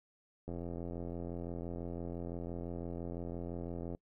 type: click train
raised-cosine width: 2 ms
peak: -29 dBFS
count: 299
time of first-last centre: 0.48-3.949 s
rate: 85.9 Hz
effects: noise-tail reverb RT60 0.1 s tail -24 dB re dry